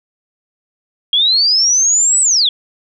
sine linear two-way sweep, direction up then down, 3239 to 8060 to 3239 Hz, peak -9 dBFS, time 1.13-2.49 s, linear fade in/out 2 ms, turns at 2.21 s, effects none

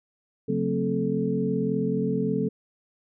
sine tone cluster, 137.7 / 182.9 / 226.5 / 265.3 / 434.2 Hz, C#3 / F#3 / A#3 / C4 / A4, -11 / -20 / -50 / +24 / -23 cents, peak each -32 / -28 / -29 / -30 / -28 dBFS, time 0.48-2.49 s, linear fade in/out 10 ms, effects none

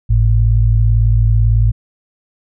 sine tone pair together, 51.91 / 110 Hz, G#1 / A2, 0 / 0 cents, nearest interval octave + minor second, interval 1300 cents, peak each -11 dBFS, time 0.09-1.72 s, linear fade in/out 20 ms, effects none

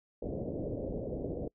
white low-pass noise, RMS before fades -37 dBFS, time 0.22-1.48 s, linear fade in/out 5 ms, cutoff 580 Hz, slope 48 dB/octave, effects noise-tail reverb RT60 0.1 s tail -26 dB re dry

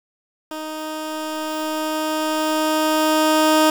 15% pulse tone with level ramp, 311.1 Hz, D#4, in tune, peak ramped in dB -22 to -6 dBFS, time 0.51-3.7 s, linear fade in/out 2 ms, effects 7-bit

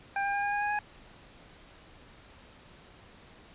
25% pulse tone with pitch steps, 796 / 802 / 808 / 814.1 / 820.3 / 826.5 / 832.7 Hz, G5 / G5 / G#5 / G#5 / G#5 / G#5 / G#5, +26 / +39 / -48 / -35 / -22 / -9 / +4 cents, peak -24 dBFS, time 0.16-0.79 s, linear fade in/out 2 ms, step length 90 ms, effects pink hiss -54 dBFS RMS until 3.54 s + resampled to 8000 Hz

